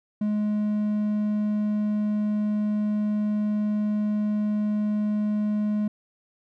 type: tone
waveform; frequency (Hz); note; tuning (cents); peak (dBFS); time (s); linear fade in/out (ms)
triangle; 210.2; G#3; +21; -20; 0.21-5.88; 5
effects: none